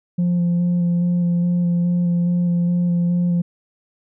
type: tone with vibrato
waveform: sine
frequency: 174.61 Hz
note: F3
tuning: in tune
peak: -13 dBFS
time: 0.18-3.42 s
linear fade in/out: 10 ms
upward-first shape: square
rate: 2.4 Hz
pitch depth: 12 cents each way
effects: tanh soft clip ceiling -14 dBFS